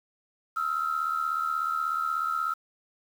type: tone pair together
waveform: sine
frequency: 1287 / 1363.5 Hz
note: E6 / F6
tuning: -42 / -42 cents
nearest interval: minor second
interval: 100 cents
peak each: -28 dBFS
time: 0.56-2.54 s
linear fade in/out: 10 ms
effects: tanh soft clip ceiling -19 dBFS + 8-bit